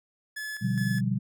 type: tone with tremolo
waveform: 45% pulse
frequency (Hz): 1716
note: A6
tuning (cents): -44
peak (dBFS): -33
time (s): 0.36-1.01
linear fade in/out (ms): 10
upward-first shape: square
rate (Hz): 2.4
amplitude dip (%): 60
type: chord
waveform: sine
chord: G dominant seventh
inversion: first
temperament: equal with one note detuned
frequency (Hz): 123.47 / 146.83 / 176.64 / 196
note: B2 / D3 / F3 / G3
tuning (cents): 0 / 0 / +20 / 0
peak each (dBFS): -28 / -33 / -32 / -28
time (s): 0.61-1.19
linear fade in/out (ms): 20
effects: none